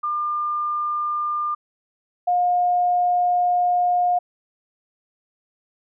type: tone pair in turn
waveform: sine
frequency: 1200 / 713.5 Hz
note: D6 / F5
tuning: +37 / +37 cents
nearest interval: major sixth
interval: 900 cents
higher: first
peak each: -21 / -16 dBFS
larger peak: second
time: 0.03-1.55 / 2.27-4.19 s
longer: second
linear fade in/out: 10 ms
effects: none